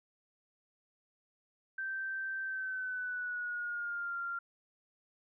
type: tone with pitch glide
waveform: sine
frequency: 1558 to 1388 Hz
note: G6 to F6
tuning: -11 to -11 cents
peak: -35 dBFS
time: 1.78-4.39 s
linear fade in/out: 5 ms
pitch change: -200 cents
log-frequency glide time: 2.43-4.16 s
effects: none